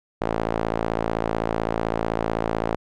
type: tone with band-pass filter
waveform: sawtooth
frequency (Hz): 55.8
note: A1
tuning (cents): +25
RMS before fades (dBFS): -25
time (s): 0.21-2.76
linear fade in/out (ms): 10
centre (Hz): 640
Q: 0.95
effects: none